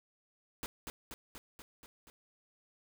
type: noise with echo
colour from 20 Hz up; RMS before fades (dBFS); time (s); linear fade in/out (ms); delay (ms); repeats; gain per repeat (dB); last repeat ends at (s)
pink; -40; 0.63-0.66; 0; 240; 6; -3; 2.1
effects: none

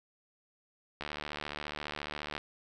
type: click train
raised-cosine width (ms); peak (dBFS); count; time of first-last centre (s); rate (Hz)
0.3; -21; 103; 1.01-2.379; 74.5
effects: none

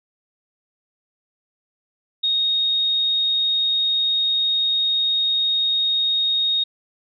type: tone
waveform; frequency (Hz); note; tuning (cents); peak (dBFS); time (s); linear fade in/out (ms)
sine; 3729; A#7; 0; -17; 2.23-6.64; 10
effects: none

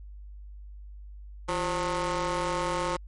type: ring-modulated tone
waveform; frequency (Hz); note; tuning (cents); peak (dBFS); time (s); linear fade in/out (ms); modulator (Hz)
20% pulse; 183.9; F#3; -10; -19; 1.48-2.97; 10; 714
effects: added 50 Hz sine -41 dBFS peak until 3.07 s + MP3 48 kbps

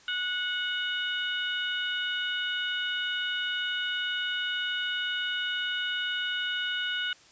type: harmonic tone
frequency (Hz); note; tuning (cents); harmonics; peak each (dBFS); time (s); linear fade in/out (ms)
733; F#5; -16; 2 / 3 / 4 / 5; -31 / -41 / -32 / -38; 0.08-7.13; 2
effects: white hiss -56 dBFS RMS until 7.31 s + resampled to 16000 Hz

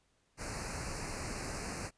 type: band-stop noise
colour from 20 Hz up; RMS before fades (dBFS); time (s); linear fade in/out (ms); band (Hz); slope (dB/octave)
pink; -40; 0.37-1.91; 50; 2700 to 4200; 96
effects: pink hiss -74 dBFS RMS until 1.97 s + resampled to 22050 Hz

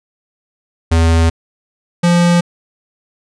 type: tone pair in turn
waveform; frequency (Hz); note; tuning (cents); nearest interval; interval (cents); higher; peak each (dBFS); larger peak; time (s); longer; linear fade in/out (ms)
square; 82.41 / 173.56; E2 / F3; 0 / -10; octave + minor second; 1290; second; -9; neither; 0.91-1.3 / 2.03-2.41; first; 10
effects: resampled to 22050 Hz

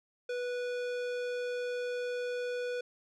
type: tone with tanh clipping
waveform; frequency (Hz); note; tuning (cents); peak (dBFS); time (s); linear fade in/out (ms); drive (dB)
sine; 491.3; B4; -9; -35; 0.29-2.81; 5; 18
effects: none

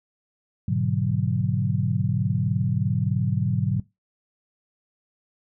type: chord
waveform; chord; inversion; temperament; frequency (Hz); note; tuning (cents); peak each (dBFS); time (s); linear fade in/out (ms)
sine; G# half-diminished seventh; none; equal; 103.83 / 123.47 / 146.83 / 185; G#2 / B2 / D3 / F#3; 0 / 0 / 0 / 0; -26; 0.68-3.8; 5
effects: noise-tail reverb RT60 0.2 s tail -19 dB re dry

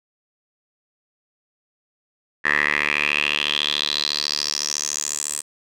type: tone with band-pass filter sweep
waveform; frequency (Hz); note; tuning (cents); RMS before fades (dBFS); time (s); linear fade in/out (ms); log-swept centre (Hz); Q
10% pulse; 73.9; D2; +11; -23; 2.44-5.42; 20; 1800 to 8400; 5.8
effects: none

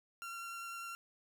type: tone with vibrato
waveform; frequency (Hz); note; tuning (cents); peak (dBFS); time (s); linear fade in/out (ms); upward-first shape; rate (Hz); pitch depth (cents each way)
30% pulse; 1372; F6; -31; -40; 0.22-0.95; 0; sine; 10; 11
effects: none

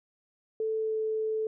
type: tone with pitch glide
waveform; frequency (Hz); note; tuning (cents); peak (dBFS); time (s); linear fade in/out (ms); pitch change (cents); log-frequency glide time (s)
sine; 440 to 437.2; A4 to A4; 0 to -11; -27; 0.6-1.47; 2; -11; 0.78-0.97
effects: none

